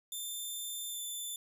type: tone with pitch glide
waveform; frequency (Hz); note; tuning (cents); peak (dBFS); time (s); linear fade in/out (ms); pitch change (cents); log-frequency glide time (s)
10% pulse; 3564 to 3531; A7 to A7; +22 to +5; -31; 0.12-1.36; 2; -17; 0.88-1.01
effects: none